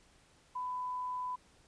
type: tone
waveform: sine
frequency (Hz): 1000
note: B5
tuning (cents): +21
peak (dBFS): -35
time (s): 0.55-1.36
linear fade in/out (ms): 10
effects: pink hiss -65 dBFS RMS until 1.67 s + resampled to 22050 Hz